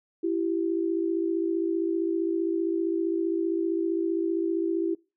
sine tone pair together, 332.6 / 387.9 Hz, E4 / G4, +16 / -18 cents, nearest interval minor third, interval 266 cents, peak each -25 / -29 dBFS, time 0.23-4.95 s, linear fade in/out 10 ms, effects noise-tail reverb RT60 0.3 s tail -25 dB re dry

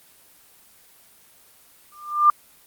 sine tone with exponential growth, 1195 Hz, D6, 30 cents sharp, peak -8 dBFS, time 1.92-2.3 s, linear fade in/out 2 ms, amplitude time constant 82 ms, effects white hiss -53 dBFS RMS until 2.66 s + Opus 24 kbps

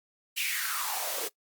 white noise with high-pass filter sweep, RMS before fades -32 dBFS, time 0.36-1.29 s, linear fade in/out 20 ms, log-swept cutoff 2800 to 400 Hz, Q 5.4, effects noise-tail reverb RT60 0.1 s tail -22 dB re dry + Opus 32 kbps

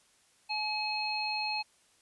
harmonic tone, 851 Hz, G#5, 42 cents sharp, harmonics 1 / 3 / 5, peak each -35 / -35 / -35 dBFS, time 0.49-1.63 s, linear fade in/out 20 ms, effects white hiss -66 dBFS RMS until 2.01 s + resampled to 24000 Hz

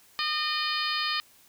harmonic tone, 610 Hz, D#5, 34 cents flat, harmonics 2 / 3 / 4 / 5 / 6 / 7 / 8, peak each -32 / -34 / -35 / -34 / -36 / -34 / -34 dBFS, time 0.19-1.2 s, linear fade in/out 0 ms, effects white hiss -58 dBFS RMS until 1.48 s

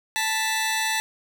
15% pulse tone pair together, 880 / 1974 Hz, A5 / B6, 0 / -1 cents, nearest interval octave + major second, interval 1399 cents, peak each -18 / -21 dBFS, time 0.16-1 s, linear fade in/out 0 ms, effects none

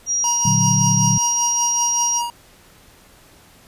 sine tone, 5720 Hz, F8, 41 cents sharp, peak -17 dBFS, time 0.06-2.22 s, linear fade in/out 50 ms
square tone with tremolo, 950 Hz, A#5, 33 cents sharp, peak -20 dBFS, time 0.24-2.3 s, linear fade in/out 0 ms, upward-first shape triangle, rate 5.2 Hz, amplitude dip 70%
sine chord, Bb augmented, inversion none, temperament equal, 116.54 / 146.83 / 185 Hz, Bb2 / D3 / F#3, 0 / 0 / 0 cents, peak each -20 dBFS, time 0.45-1.18 s, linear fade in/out 5 ms
effects pink hiss -49 dBFS RMS until 3.67 s + resampled to 32000 Hz

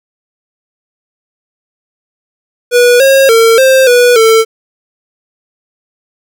square tone with pitch steps, 486.6 / 541 / 455 / 527 / 488.3 / 447.1 Hz, B4 / C#5 / A#4 / C5 / B4 / A4, -26 / -42 / -42 / +12 / -20 / +28 cents, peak -4 dBFS, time 2.71-4.45 s, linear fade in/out 50 ms, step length 290 ms, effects none

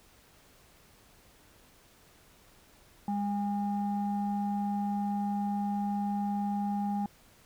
sine tone pair together, 203.1 / 813 Hz, G#3 / G#5, -38 / -37 cents, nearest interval 2 octaves, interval 2401 cents, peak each -29 / -33 dBFS, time 3.08-7.06 s, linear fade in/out 2 ms, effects tanh soft clip ceiling -22 dBFS + pink hiss -60 dBFS RMS until 7.45 s

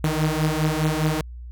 sawtooth beating tone pair, 153.1 / 158 Hz, D#3 / D#3, -28 / +27 cents, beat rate 4.9 Hz, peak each -19 dBFS, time 0.04-1.21 s, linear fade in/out 0 ms, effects added 60 Hz sine -34 dBFS peak until 1.51 s

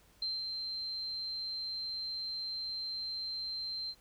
sine tone with ADSR envelope, 4132 Hz, C8, 22 cents flat, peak -32 dBFS, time 0.22-3.95 s, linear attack 3 ms, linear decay 200 ms, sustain -4 dB, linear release 57 ms, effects added 50 Hz sine -67 dBFS peak until 4 s + pink hiss -65 dBFS RMS until 4 s

